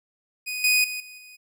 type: tone with level steps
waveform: sawtooth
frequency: 2489 Hz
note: D#7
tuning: in tune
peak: -25 / -14 / -26 / -38 / -41 dBFS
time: 0.46-1.37 s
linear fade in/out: 20 ms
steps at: 0.64 / 0.84 / 1 / 1.18 s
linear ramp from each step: 2 ms
effects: none

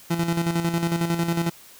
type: tone with tremolo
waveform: 30% pulse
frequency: 168.8 Hz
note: E3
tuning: 41 cents sharp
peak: -17 dBFS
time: 0.1-1.5 s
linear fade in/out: 10 ms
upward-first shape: square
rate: 11 Hz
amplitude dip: 55%
effects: white hiss -48 dBFS RMS until 1.79 s

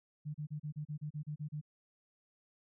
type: tone bursts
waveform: sine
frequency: 150 Hz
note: D3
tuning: 37 cents sharp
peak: -37 dBFS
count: 11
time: 0.25-1.614 s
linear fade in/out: 20 ms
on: 94 ms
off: 33 ms
effects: none

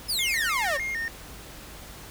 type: exponential sweep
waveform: sawtooth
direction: down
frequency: 5274 to 523.3 Hz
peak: -22 dBFS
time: 0.08-0.78 s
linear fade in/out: 20 ms
type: tone with vibrato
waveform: triangle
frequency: 1975.5 Hz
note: B6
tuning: in tune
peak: -26 dBFS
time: 0.19-1.08 s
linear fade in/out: 0 ms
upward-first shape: square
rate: 3.3 Hz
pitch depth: 130 cents each way
effects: added 50 Hz sine -48 dBFS peak until 2.1 s + pink hiss -44 dBFS RMS until 2.1 s

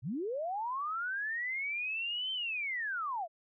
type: linear two-way sweep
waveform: sine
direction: up then down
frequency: 100 to 3118 to 619 Hz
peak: -33 dBFS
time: 0.02-3.28 s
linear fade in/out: 50 ms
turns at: 2.32 s
effects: none

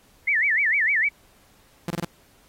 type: tone with vibrato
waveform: sine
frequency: 2003 Hz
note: B6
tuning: 24 cents sharp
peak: -18 dBFS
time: 0.27-1.09 s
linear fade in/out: 10 ms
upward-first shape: sine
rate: 6.6 Hz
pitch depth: 250 cents each way
type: tone bursts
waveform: sawtooth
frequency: 171.1 Hz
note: F3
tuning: 35 cents flat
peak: -21 dBFS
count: 4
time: 1.88-2.048 s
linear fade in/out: 2 ms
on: 24 ms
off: 24 ms
effects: pink hiss -58 dBFS RMS until 2.48 s + AAC 48 kbps

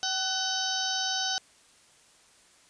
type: harmonic tone with a mistuned harmonic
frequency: 763 Hz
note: G5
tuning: 47 cents flat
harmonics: 1 / 2 / 4 / 5 / 6 / 7 / 8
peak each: -35 / -35 / -35 / -35 / -35 / -35 / -35 dBFS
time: 0.03-1.38 s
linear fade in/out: 0 ms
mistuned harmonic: 2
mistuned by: -34 cents
effects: white hiss -59 dBFS RMS until 2.69 s + resampled to 22050 Hz

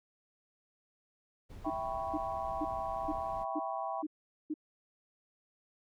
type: noise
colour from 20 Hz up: brown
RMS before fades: -48 dBFS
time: 1.49-3.45 s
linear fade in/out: 20 ms
type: chord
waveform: sine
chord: C# half-diminished seventh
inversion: first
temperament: equal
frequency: 659.3 / 784 / 987.8 / 1108.7 Hz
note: E5 / G5 / B5 / C#6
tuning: 0 / 0 / 0 / 0 cents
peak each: -39 / -38 / -41 / -42 dBFS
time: 1.64-4.03 s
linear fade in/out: 20 ms
type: tone bursts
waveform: sine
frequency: 307.3 Hz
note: D#4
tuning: 21 cents flat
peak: -32 dBFS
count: 7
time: 1.66-4.541 s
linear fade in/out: 10 ms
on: 43 ms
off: 430 ms
effects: none

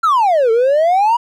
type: exponential two-way sweep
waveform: triangle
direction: down then up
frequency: 1396.9 to 440 to 975 Hz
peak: -7 dBFS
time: 0.03-1.17 s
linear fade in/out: 10 ms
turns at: 0.51 s
effects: tanh soft clip ceiling -4 dBFS

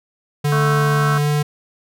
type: tone with pitch glide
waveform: square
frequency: 146.4 to 147.93 Hz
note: D3 to D3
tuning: -5 to +13 cents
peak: -16 dBFS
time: 0.44-1.43 s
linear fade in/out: 10 ms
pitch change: +18 cents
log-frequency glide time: 1.2-1.28 s
type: harmonic tone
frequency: 220 Hz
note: A3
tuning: in tune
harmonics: 1 / 2 / 3 / 5 / 6 / 7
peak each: -31 / -30 / -32 / -23 / -25 / -25 dBFS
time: 0.52-1.18 s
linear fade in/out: 2 ms
effects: none

